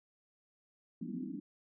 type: band-pass noise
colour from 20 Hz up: pink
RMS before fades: -41 dBFS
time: 1.01-1.4 s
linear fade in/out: 5 ms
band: 170 to 330 Hz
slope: 96 dB/octave
effects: none